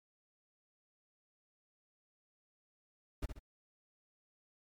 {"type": "noise with echo", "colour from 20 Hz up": "brown", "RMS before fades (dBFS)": -35, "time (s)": [3.22, 3.26], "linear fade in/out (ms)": 10, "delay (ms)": 67, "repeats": 2, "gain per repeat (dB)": -7, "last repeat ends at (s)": 3.394, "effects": ["MP3 96 kbps"]}